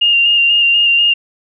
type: tone with vibrato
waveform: sine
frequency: 2807 Hz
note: F7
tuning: 8 cents sharp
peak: -8 dBFS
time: 0.01-1.14 s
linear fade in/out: 10 ms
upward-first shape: square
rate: 4.1 Hz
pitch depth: 19 cents each way
effects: none